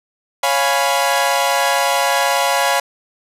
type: chord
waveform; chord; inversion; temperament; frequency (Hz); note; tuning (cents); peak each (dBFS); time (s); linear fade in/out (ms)
sawtooth; C# dominant seventh; none; equal; 554.4 / 698.5 / 830.6 / 987.8; C#5 / E#5 / G#5 / B5; 0 / 0 / 0 / 0; -16; 0.43-2.8; 5
effects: resampled to 32000 Hz + 7-bit